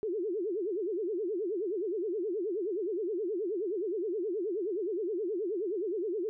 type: tone with vibrato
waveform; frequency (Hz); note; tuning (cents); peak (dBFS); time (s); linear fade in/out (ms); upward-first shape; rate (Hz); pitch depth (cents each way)
sine; 388.7; G4; -15; -30; 0.03-6.29; 0; sine; 9.5; 250
effects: none